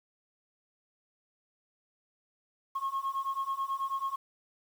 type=beating tone pair; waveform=sine; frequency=1080 / 1089.2 Hz; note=C#6 / C#6; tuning=-45 / -31 cents; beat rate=9.2 Hz; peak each=-33 / -32 dBFS; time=2.75-4.16 s; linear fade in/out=10 ms; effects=tanh soft clip ceiling -26 dBFS + 9-bit